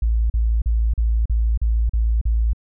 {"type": "tone bursts", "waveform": "sine", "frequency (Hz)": 56, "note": "A1", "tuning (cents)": 31, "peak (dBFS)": -15, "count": 8, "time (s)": [0.02, 2.533], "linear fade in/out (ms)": 5, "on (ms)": 280, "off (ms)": 39, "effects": []}